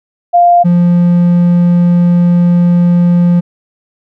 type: tone pair in turn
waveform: sine / triangle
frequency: 698.5 / 174.62 Hz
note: F5 / F3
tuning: 0 / 0 cents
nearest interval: 2 octaves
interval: 2400 cents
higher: first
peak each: -3 dBFS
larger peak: neither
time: 0.33-0.64 / 0.64-3.41 s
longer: second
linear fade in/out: 20 ms
effects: none